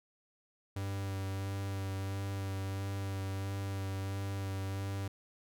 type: tone with vibrato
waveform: 45% pulse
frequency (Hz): 97.6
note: G2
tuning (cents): -7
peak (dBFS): -35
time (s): 0.76-5.08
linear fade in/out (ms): 5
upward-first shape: sine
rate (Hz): 1.5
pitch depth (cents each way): 16
effects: none